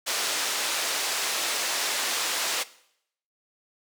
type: band-pass noise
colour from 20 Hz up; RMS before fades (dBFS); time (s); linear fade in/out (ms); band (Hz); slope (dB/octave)
white; -28; 0.06-2.64; 20; 430 to 6900; 12
effects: noise-tail reverb RT60 0.7 s tail -18 dB re dry